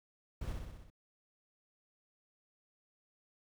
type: noise with echo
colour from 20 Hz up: brown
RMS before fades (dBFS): -40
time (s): 0.41-0.53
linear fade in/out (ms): 5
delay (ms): 62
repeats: 6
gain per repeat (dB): -3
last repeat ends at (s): 0.902
effects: none